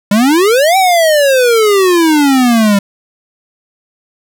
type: exponential two-way sweep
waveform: square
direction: up then down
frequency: 196 to 779 to 196 Hz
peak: -7 dBFS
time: 0.11-2.79 s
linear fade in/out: 5 ms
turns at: 0.77 s
effects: none